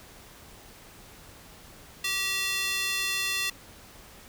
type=tone with high-pass filter; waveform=square; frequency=386.5 Hz; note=G4; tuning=24 cents flat; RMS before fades=-29 dBFS; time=2.04-3.5 s; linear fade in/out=5 ms; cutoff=2600 Hz; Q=1.5; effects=pink hiss -50 dBFS RMS until 4.28 s